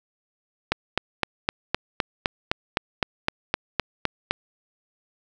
click train, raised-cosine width 0.3 ms, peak -4 dBFS, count 15, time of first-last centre 0.72-4.31 s, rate 3.9 Hz, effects none

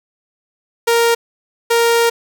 sawtooth tone pair in turn, 466.2 / 466.2 Hz, A#4 / A#4, 0 / 0 cents, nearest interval unison, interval 0 cents, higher neither, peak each -7 dBFS, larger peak neither, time 0.87-1.15 / 1.7-2.1 s, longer second, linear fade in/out 10 ms, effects none

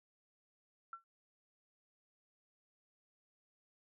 sine tone with exponential decay, 1350 Hz, E6, 41 cents sharp, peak -40 dBFS, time 0.93-1.04 s, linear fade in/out 2 ms, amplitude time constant 22 ms, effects none

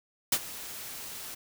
white noise with ADSR envelope, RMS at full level -23 dBFS, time 0.32-1.35 s, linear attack 5 ms, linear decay 58 ms, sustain -18 dB, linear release 10 ms, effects none

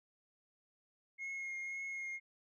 sine tone with vibrato, 2153 Hz, C7, 49 cents sharp, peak -37 dBFS, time 1.18-2.2 s, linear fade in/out 50 ms, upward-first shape triangle, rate 1.9 Hz, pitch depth 19 cents each way, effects tanh soft clip ceiling -39 dBFS

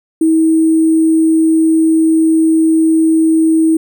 sine tone with sample-and-hold, 320.8 Hz, E4, 47 cents flat, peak -7 dBFS, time 0.21-3.77 s, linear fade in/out 5 ms, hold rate 8820 Hz, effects none

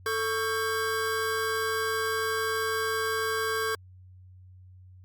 square tone cluster, 442 / 1113 / 1593 Hz, A4 / C#6 / G6, +8 / +7 / +27 cents, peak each -31 / -33 / -32 dBFS, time 0.06-3.75 s, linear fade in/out 2 ms, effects added 92 Hz sine -48 dBFS peak until 5.04 s + Opus 48 kbps

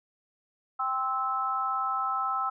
sine chord, C major, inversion second, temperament just, 784.9 / 1046.5 / 1308.1 Hz, G5 / C6 / E6, +2 / 0 / -14 cents, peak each -33 / -34 / -28 dBFS, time 0.79-2.5 s, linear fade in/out 10 ms, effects none

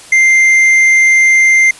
sine tone with tanh clipping, 2093 Hz, C7, in tune, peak -6 dBFS, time 0.12-1.71 s, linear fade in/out 5 ms, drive 6 dB, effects white hiss -35 dBFS RMS until 1.79 s + resampled to 24000 Hz

